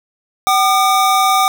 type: tone pair together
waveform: square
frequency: 764 / 1210.2 Hz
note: G5 / D#6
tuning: -45 / -48 cents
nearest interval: minor sixth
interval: 797 cents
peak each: -14 dBFS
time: 0.47-1.48 s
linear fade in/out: 0 ms
effects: none